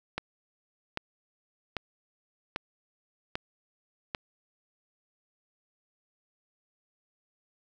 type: click train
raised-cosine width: 0.3 ms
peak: -15 dBFS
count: 6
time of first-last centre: 0.18-4.148 s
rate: 1.26 Hz
effects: none